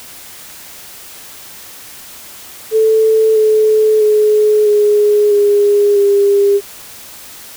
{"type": "tone with pitch steps", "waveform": "sine", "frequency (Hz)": [440, 432.2, 424.5, 417, 409.6, 402.3], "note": ["A4", "A4", "G#4", "G#4", "G#4", "G4"], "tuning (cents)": [0, -31, 38, 7, -24, 45], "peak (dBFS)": -7, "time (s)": [2.71, 6.61], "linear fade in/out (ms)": 50, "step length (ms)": 650, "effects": ["white hiss -34 dBFS RMS until 7.56 s"]}